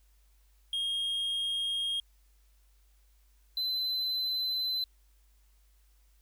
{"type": "tone pair in turn", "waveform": "triangle", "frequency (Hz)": [3246, 4044], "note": ["G#7", "B7"], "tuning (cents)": [-40, 40], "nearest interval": "major third", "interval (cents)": 380, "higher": "second", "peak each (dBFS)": -28, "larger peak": "neither", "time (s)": [[0.73, 2], [3.57, 4.84]], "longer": "neither", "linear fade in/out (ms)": 2, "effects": ["added 50 Hz sine -61 dBFS peak until 6.21 s", "white hiss -72 dBFS RMS until 6.21 s"]}